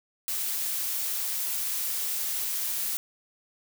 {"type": "noise", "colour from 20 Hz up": "blue", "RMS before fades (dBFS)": -30, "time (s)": [0.28, 2.97], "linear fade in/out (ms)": 0, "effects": []}